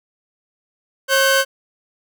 sawtooth tone pair together, 541 / 1532.9 Hz, C#5 / G6, -42 / -39 cents, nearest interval octave + tritone, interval 1803 cents, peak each -12 dBFS, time 1.08-1.45 s, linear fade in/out 50 ms, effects none

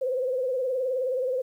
sine tone with vibrato, 513 Hz, C5, 34 cents flat, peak -24 dBFS, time 0.01-1.42 s, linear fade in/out 10 ms, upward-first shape sine, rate 19 Hz, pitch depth 76 cents each way, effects 10-bit

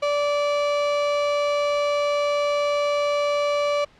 35% pulse tone, 581 Hz, D5, 19 cents flat, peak -18 dBFS, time 0.02-3.85 s, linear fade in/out 10 ms, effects pink hiss -54 dBFS RMS until 3.99 s + low-pass 4000 Hz 12 dB/octave

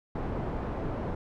pink low-pass noise, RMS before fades -33 dBFS, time 0.15-1.15 s, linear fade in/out 5 ms, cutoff 870 Hz, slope 12 dB/octave, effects none

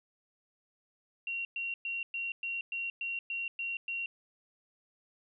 sine tone bursts, 2748 Hz, F7, 29 cents flat, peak -33 dBFS, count 10, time 1.27-4.06 s, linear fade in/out 2 ms, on 180 ms, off 110 ms, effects none

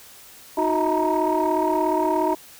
sine tone cluster, 311.8 / 365.8 / 638 / 917 / 954 Hz, D#4 / F#4 / D#5 / A#5 / A#5, +4 / -20 / +43 / -29 / +40 cents, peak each -24 dBFS, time 0.57-2.35 s, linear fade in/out 10 ms, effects tanh soft clip ceiling -12 dBFS + white hiss -46 dBFS RMS until 2.59 s

